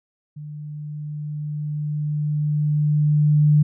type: tone with level ramp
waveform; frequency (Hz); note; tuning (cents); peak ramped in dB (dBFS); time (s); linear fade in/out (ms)
sine; 149.5; D3; +31; -32 to -11; 0.36-3.63; 10
effects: none